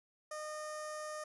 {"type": "tone with notch filter", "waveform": "15% pulse", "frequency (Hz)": 611, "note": "D#5", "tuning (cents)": -32, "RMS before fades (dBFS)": -43, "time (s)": [0.31, 1.24], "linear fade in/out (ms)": 5, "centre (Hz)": 2700, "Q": 0.8, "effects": ["resampled to 24000 Hz"]}